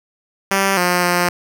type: tone with pitch steps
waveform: 5% pulse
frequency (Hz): 195.2 / 178 / 176.5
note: G3 / F3 / F3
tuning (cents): -7 / +33 / +19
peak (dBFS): -3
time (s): 0.51-1.29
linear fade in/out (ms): 2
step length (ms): 260
effects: none